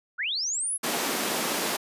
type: linear sweep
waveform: sine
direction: up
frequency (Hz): 1318.5 to 10960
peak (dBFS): -26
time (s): 0.18-0.78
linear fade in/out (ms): 20
type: high-pass noise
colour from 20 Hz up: pink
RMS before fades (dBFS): -28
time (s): 0.83-1.77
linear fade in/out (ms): 10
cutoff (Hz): 220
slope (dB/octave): 24
effects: resampled to 32000 Hz